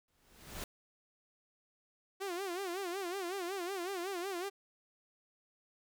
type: noise with exponential growth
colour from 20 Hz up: pink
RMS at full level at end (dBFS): -40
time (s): 0.08-0.64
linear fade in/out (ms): 2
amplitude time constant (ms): 120
type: tone with vibrato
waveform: sawtooth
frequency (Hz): 370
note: F#4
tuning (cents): 0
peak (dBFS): -33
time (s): 2.2-4.5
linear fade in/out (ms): 20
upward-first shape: sine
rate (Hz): 5.4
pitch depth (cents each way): 140
effects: none